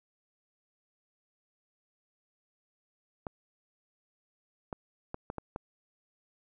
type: clicks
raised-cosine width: 1 ms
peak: -22 dBFS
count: 6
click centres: 3.268 / 4.728 / 5.144 / 5.301 / 5.383 / 5.561 s
effects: none